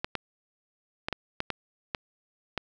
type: clicks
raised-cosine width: 0.3 ms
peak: -13 dBFS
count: 8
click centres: 0.045 / 0.153 / 1.085 / 1.127 / 1.404 / 1.503 / 1.948 / 2.577 s
effects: none